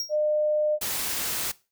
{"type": "tone with exponential decay", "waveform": "square", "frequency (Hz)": 5600, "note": "F8", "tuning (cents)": 4, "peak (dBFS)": -25, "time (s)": [0, 0.16], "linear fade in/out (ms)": 1, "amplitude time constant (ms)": 34}
{"type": "tone", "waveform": "sine", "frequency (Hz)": 605, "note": "D#5", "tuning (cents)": -49, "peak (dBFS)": -21, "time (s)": [0.09, 0.79], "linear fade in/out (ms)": 50}
{"type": "noise", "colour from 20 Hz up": "white", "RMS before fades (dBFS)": -29, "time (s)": [0.81, 1.52], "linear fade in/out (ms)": 10}
{"effects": ["noise-tail reverb RT60 0.3 s tail -20 dB re dry"]}